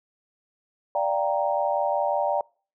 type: chord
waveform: sine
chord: G minor seventh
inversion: second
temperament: equal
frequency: 587.3 / 698.5 / 784 / 932.3 Hz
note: D5 / F5 / G5 / Bb5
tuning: 0 / 0 / 0 / 0 cents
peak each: -25 / -29 / -27 / -28 dBFS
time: 0.95-2.41 s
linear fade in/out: 2 ms
effects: noise-tail reverb RT60 0.4 s tail -26 dB re dry